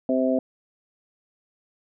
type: harmonic tone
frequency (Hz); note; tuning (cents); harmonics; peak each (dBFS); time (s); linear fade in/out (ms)
130; C3; -11; 2 / 3 / 4 / 5; -22 / -32 / -25 / -25; 0.09-0.39; 2
effects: none